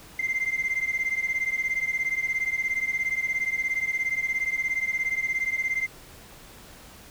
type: beating tone pair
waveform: sine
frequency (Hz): 2079 / 2096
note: C7 / C7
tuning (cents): -12 / +2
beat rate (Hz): 17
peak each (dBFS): -26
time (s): 0.19-5.87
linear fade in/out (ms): 5
effects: tanh soft clip ceiling -20 dBFS + pink hiss -48 dBFS RMS until 7.1 s